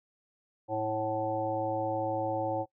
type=harmonic tone with a mistuned harmonic; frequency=109.2 Hz; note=A2; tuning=13 cents flat; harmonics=1 / 3 / 5 / 7 / 8; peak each=-40 / -36 / -32 / -34 / -37 dBFS; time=0.68-2.66 s; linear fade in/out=50 ms; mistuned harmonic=7; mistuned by=-20 cents; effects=noise-tail reverb RT60 0.1 s tail -22 dB re dry